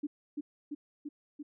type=tone with echo; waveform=sine; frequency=293.7 Hz; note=D4; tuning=in tune; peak=-31 dBFS; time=0.03-0.07 s; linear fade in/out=10 ms; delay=340 ms; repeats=4; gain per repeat=-2 dB; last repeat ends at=1.43 s; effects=none